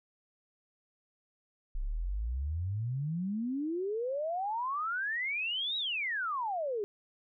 sine exponential two-way sweep, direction up then down, 31 to 3901 to 393.4 Hz, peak -31 dBFS, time 1.75-6.84 s, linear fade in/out 0 ms, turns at 5.77 s, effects none

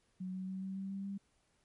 sine tone with pitch steps, 185.2 / 187.24 / 189.31 / 191.4 / 193.51 / 195.65 / 197.81 Hz, F#3 / F#3 / F#3 / G3 / G3 / G3 / G3, +2 / +21 / +40 / -41 / -22 / -3 / +16 cents, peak -38 dBFS, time 0.2-1.18 s, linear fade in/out 10 ms, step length 140 ms, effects pink hiss -75 dBFS RMS until 1.64 s + MP3 48 kbps

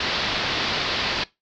white low-pass noise, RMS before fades -25 dBFS, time 0-1.24 s, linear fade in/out 5 ms, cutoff 4800 Hz, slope 48 dB/octave, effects noise-tail reverb RT60 0.2 s tail -20 dB re dry

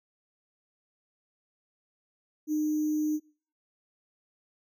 sine tone with sample-and-hold, 305.1 Hz, D#4, 34 cents flat, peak -25 dBFS, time 2.47-3.2 s, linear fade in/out 50 ms, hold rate 6300 Hz, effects noise-tail reverb RT60 0.5 s tail -26 dB re dry

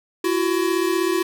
square tone pair together, 337.1 / 373.1 Hz, E4 / F#4, +39 / +14 cents, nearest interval major second, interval 175 cents, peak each -22 dBFS, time 0.24-1.23 s, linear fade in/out 5 ms, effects none

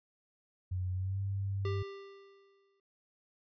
sine tone with pitch glide, 91.7 to 98.28 Hz, F#2 to G2, -15 to +5 cents, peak -32 dBFS, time 0.71-1.83 s, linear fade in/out 10 ms, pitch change +120 cents, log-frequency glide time 0.93-1.2 s
square tone with exponential decay, 394.9 Hz, G4, 13 cents sharp, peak -35 dBFS, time 1.65-2.8 s, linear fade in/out 2 ms, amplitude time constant 250 ms
effects resampled to 11025 Hz

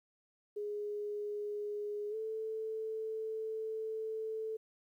sine tone with pitch glide, 415.3 to 440 Hz, G#4 to A4, 0 to 0 cents, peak -36 dBFS, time 0.56-4.57 s, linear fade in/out 10 ms, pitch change +100 cents, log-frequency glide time 2.1-2.15 s, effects 12-bit

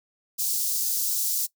white high-pass noise, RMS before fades -26 dBFS, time 0.38-1.47 s, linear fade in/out 20 ms, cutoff 4900 Hz, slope 24 dB/octave, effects noise-tail reverb RT60 0.1 s tail -20 dB re dry

